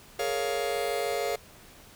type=chord; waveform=45% pulse; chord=Bb minor seventh; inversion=third; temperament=just; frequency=419.5 / 466.2 / 559.4 / 699.2 Hz; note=Ab4 / Bb4 / Db5 / F5; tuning=+17 / 0 / +16 / +2 cents; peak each=-33 dBFS; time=0.19-1.36 s; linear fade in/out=5 ms; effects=pink hiss -52 dBFS RMS until 1.95 s